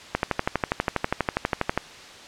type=click train; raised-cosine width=0.5 ms; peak=-6 dBFS; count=21; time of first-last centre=0.15-1.776 s; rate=12.3 Hz; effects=white hiss -43 dBFS RMS until 2.27 s + low-pass 5000 Hz 12 dB/octave